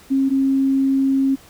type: tone pair in turn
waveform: sine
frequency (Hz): 270 / 270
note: C#4 / C#4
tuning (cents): -45 / -45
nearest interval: unison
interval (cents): 0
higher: neither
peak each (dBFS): -14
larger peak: neither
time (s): 0.1-0.3 / 0.3-1.36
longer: second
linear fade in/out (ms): 20
effects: pink hiss -47 dBFS RMS until 1.49 s